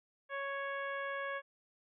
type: harmonic tone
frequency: 554.4 Hz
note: C#5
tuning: in tune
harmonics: 1 / 2 / 3 / 4 / 5 / 6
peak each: -41 / -42 / -41 / -48 / -55 / -57 dBFS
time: 0.29-1.42 s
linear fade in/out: 50 ms
effects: none